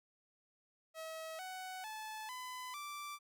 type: tone with pitch steps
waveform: sawtooth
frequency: 642 / 746 / 866.9 / 1007.4 / 1170.7 Hz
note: E5 / F#5 / A5 / B5 / D6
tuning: -46 / +14 / -26 / +34 / -6 cents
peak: -40 dBFS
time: 0.94-3.19 s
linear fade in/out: 50 ms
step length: 450 ms
effects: none